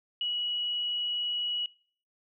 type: tone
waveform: sine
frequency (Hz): 2922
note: F#7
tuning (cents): -22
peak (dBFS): -28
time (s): 0.21-1.66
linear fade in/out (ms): 2
effects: noise-tail reverb RT60 0.5 s tail -24 dB re dry